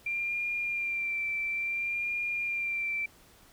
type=tone with vibrato; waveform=sine; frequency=2374 Hz; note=D7; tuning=18 cents sharp; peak=-29 dBFS; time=0.06-3.06 s; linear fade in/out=5 ms; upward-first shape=sine; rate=0.58 Hz; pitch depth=28 cents each way; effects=pink hiss -58 dBFS RMS until 3.52 s